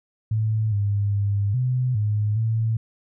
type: tone with pitch steps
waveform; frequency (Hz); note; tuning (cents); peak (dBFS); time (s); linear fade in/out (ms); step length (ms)
sine; 109.3 / 101.6 / 101 / 126.6 / 105.3 / 112.1; A2 / G#2 / G#2 / B2 / G#2 / A2; -11 / -38 / -48 / +43 / +24 / +33; -19; 0.31-2.77; 5; 410
effects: none